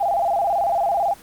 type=tone with vibrato; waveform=sine; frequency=740 Hz; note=F#5; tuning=in tune; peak=-17 dBFS; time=0-1.14 s; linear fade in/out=10 ms; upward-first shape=square; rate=18 Hz; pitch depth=140 cents each way; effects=pink hiss -45 dBFS RMS until 1.22 s + Opus 24 kbps